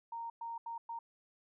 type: tone bursts at uneven times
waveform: sine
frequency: 926 Hz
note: A#5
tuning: 12 cents flat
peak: -39 dBFS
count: 4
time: 0.12-0.3 / 0.41-0.58 / 0.66-0.78 / 0.89-0.99 s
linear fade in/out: 5 ms
effects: none